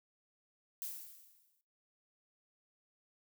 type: noise with exponential decay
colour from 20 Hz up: violet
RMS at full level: -40 dBFS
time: 0.82-1.61 s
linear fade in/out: 0 ms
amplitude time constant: 170 ms
effects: noise-tail reverb RT60 0.3 s tail -17 dB re dry